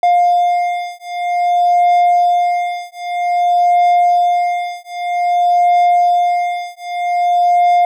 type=beating tone pair; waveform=triangle; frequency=705 / 705.52 Hz; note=F5 / F5; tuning=+16 / +17 cents; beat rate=0.52 Hz; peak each=-12 dBFS; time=0.03-7.85 s; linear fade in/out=2 ms; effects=none